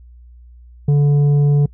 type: tone with tanh clipping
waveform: sine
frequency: 144.6 Hz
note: D3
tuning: 27 cents flat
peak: -11 dBFS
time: 0.88-1.66 s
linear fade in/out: 5 ms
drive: 6 dB
effects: noise-tail reverb RT60 0.1 s tail -25 dB re dry + added 60 Hz sine -39 dBFS peak until 1.73 s